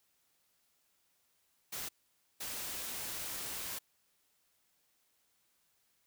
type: noise bursts at uneven times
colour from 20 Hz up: white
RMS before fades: -41 dBFS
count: 2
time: 1.72-1.89 / 2.4-3.79 s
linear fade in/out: 10 ms
effects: white hiss -75 dBFS RMS until 6.06 s